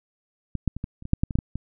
clicks, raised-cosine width 5 ms, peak -15 / -9 / -20 / -17 / -29 / -21 / -6 / -9 / -18 / -9 / -12 / -17 dBFS, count 12, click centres 0.553 / 0.677 / 0.766 / 0.841 / 1.024 / 1.054 / 1.134 / 1.235 / 1.308 / 1.355 / 1.388 / 1.556 s, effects none

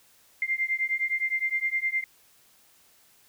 sine beating tone pair, 2093 / 2102.7 Hz, C7 / C7, 0 / +8 cents, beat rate 9.7 Hz, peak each -28 dBFS, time 0.42-2.04 s, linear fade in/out 2 ms, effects white hiss -60 dBFS RMS until 3.28 s

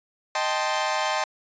sawtooth chord, A half-diminished seventh, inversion second, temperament equal, 622.3 / 784 / 880 / 1046.5 Hz, Eb5 / G5 / A5 / C6, 0 / 0 / 0 / 0 cents, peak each -25 dBFS, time 0.35-1.24 s, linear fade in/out 2 ms, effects resampled to 16000 Hz

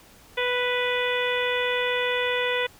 harmonic tone, 493.9 Hz, B4, in tune, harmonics 1 / 2 / 3 / 4 / 5 / 6 / 7, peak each -26 / -32 / -32 / -29 / -31 / -35 / -33 dBFS, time 0.37-2.67 s, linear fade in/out 10 ms, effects pink hiss -52 dBFS RMS until 2.79 s

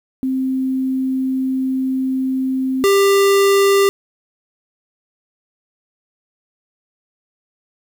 sine / square tone pair in turn, 262 / 396.2 Hz, C4 / G4, +2 / +18 cents, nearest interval perfect fifth, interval 716 cents, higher second, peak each -16 / -11 dBFS, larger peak second, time 0.23-2.84 / 2.84-3.89 s, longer first, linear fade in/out 0 ms, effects 8-bit

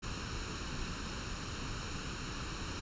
pink noise with comb filter, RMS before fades -40 dBFS, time 0.02-2.81 s, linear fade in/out 20 ms, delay 0.73 ms, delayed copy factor +0.6, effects resampled to 16000 Hz

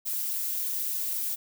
violet noise with amplitude modulation, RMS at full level -28 dBFS, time 0.05-1.36 s, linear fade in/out 20 ms, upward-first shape sine, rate 244 Hz, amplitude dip 55%, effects none

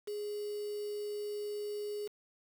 sine tone with quantisation, 415.3 Hz, G#4, in tune, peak -36 dBFS, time 0.07-2.08 s, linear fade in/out 10 ms, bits 8, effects none

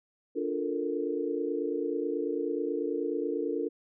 sine chord, Bb major seventh, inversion first, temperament just, 291.4 / 349.6 / 437 / 466.2 Hz, D4 / F4 / A4 / Bb4, -13 / +2 / -12 / 0 cents, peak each -34 dBFS, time 0.35-3.69 s, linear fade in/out 20 ms, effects none

